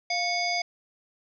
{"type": "harmonic tone with a mistuned harmonic", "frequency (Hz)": 698.5, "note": "F5", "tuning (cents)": 0, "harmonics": [1, 3, 5, 7, 9], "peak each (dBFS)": [-29, -29, -41, -30, -41], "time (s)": [0.1, 0.62], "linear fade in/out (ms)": 5, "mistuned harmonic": 3, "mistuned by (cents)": 92, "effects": []}